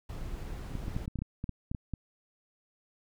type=noise; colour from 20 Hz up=brown; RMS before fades=-39 dBFS; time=0.09-1.06 s; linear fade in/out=5 ms
type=clicks; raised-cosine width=5 ms; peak=-22 dBFS; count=12; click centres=0.753 / 0.881 / 0.965 / 1.079 / 1.157 / 1.189 / 1.22 / 1.441 / 1.493 / 1.715 / 1.748 / 1.937 s
effects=none